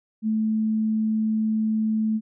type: tone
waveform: sine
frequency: 218.3 Hz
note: A3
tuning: 13 cents flat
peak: -20 dBFS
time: 0.22-2.21 s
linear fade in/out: 50 ms
effects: none